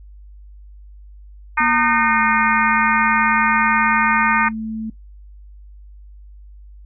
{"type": "harmonic tone", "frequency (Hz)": 305.5, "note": "D#4", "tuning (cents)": -32, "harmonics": [3, 4, 5, 6, 7, 8], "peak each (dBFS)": [-19, -20, -21, -22, -22, -23], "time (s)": [1.57, 4.49], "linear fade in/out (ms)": 10}
{"type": "tone with pitch glide", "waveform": "sine", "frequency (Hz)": [239, 220.4], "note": ["A#3", "A3"], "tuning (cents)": [43, 3], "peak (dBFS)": -23, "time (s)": [1.6, 4.9], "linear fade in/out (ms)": 5, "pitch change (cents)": -140, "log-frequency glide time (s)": [1.83, 2.21]}
{"effects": ["noise-tail reverb RT60 0.1 s tail -18 dB re dry", "added 50 Hz sine -38 dBFS peak until 6.85 s"]}